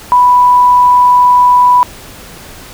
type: tone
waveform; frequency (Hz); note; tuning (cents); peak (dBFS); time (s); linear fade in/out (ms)
sine; 987.8; B5; 0; -3; 0.12-1.83; 0
effects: pink hiss -32 dBFS RMS until 2.73 s